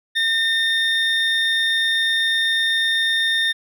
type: tone pair together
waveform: triangle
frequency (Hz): 1816 / 3644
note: A#6 / A#7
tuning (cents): -46 / -40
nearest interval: octave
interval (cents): 1206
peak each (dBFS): -18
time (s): 0.15-3.53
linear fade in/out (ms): 20
effects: none